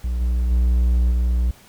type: tone with level steps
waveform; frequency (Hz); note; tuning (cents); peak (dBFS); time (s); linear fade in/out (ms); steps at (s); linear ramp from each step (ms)
triangle; 60.5; B1; -35; -18 / -15 / -12 / -14; 0.04-1.51; 5; 0.2 / 0.5 / 1.1; 20
effects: pink hiss -49 dBFS RMS until 1.68 s